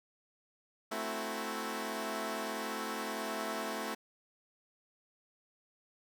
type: chord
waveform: 10% pulse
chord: F# half-diminished seventh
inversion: first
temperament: equal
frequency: 220 / 261.6 / 329.6 / 370 Hz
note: A3 / C4 / E4 / F#4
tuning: 0 / 0 / 0 / 0 cents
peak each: -31 / -34 / -34 / -36 dBFS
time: 0.91-3.95 s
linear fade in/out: 10 ms
effects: none